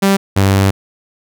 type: tone pair in turn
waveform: sawtooth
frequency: 196 / 97.6 Hz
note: G3 / G2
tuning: 0 / -7 cents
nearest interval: octave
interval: 1207 cents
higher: first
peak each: -5 dBFS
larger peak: neither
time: 0.02-0.17 / 0.36-0.71 s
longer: second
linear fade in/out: 10 ms
effects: none